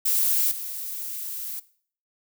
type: noise with level steps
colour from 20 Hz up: violet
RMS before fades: -22 / -33 dBFS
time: 0.05-1.6 s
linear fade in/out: 10 ms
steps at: 0.51 s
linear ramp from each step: 5 ms
effects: noise-tail reverb RT60 0.5 s tail -18 dB re dry